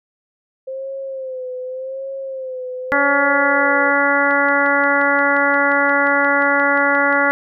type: tone with vibrato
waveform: sine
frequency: 523.3 Hz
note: C5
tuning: in tune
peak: -24 dBFS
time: 0.67-3.91 s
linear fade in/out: 10 ms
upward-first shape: sine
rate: 0.86 Hz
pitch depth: 59 cents each way
type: harmonic tone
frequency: 282.7 Hz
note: C#4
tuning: 34 cents sharp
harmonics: 1 / 2 / 3 / 4 / 5 / 6 / 7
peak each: -23 / -20 / -22 / -22 / -18 / -21 / -20 dBFS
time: 2.92-7.31 s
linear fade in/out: 0 ms
type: click train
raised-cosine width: 0.3 ms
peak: -21 dBFS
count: 18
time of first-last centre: 4.31-7.303 s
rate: 5.68 Hz
effects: none